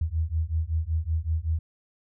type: beating tone pair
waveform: sine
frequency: 77.9 / 83.2 Hz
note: D#2 / E2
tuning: +3 / +17 cents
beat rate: 5.3 Hz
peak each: -27 dBFS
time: 0.01-1.59 s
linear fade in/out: 5 ms
effects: none